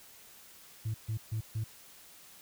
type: tone bursts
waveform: sine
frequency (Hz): 110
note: A2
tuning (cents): 0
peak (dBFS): -29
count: 4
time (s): 0.85-1.642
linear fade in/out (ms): 10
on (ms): 93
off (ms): 140
effects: tanh soft clip ceiling -29 dBFS + white hiss -55 dBFS RMS until 2.41 s